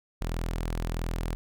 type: tone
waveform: sawtooth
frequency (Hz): 41.53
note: E1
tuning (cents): +14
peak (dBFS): -25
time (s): 0.21-1.35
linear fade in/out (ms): 0
effects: none